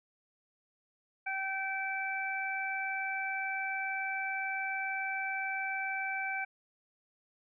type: harmonic tone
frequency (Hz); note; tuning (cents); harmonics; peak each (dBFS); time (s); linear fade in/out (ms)
773; G5; -24; 1 / 2 / 3; -38 / -37 / -36; 1.26-6.45; 10
effects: none